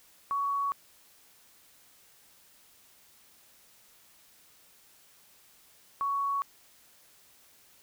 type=tone pair in turn; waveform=sine; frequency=1121 / 1116.4 Hz; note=C#6 / C#6; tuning=+19 / +12 cents; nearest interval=unison; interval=7 cents; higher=first; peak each=-27 dBFS; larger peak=neither; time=0.31-0.72 / 6.01-6.42 s; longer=neither; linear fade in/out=0 ms; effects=white hiss -60 dBFS RMS until 7.82 s